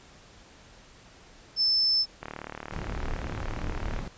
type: tone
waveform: sine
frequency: 5274 Hz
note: E8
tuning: in tune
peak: -21 dBFS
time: 1.56-2.06 s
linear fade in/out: 50 ms
type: click train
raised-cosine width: 0.5 ms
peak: -21 dBFS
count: 67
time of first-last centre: 2.23-3.99 s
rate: 37.5 Hz
type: noise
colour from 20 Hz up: brown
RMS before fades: -33 dBFS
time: 2.72-4.08 s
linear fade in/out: 2 ms
effects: pink hiss -53 dBFS RMS until 4.17 s + resampled to 16000 Hz